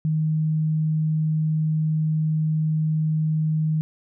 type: tone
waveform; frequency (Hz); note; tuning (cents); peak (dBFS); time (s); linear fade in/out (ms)
sine; 156.2; D#3; +7; -19; 0.05-3.81; 0
effects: none